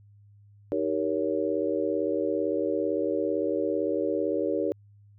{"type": "chord", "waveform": "sine", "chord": "Eb dominant seventh", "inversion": "none", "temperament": "just", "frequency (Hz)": [311.1, 388.9, 466.7, 560], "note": ["Eb4", "G4", "Bb4", "Db5"], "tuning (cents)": [0, -14, 2, 18], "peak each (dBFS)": -30, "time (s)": [0.72, 4.72], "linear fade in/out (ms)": 0, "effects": ["added 102 Hz sine -52 dBFS peak until 5.18 s"]}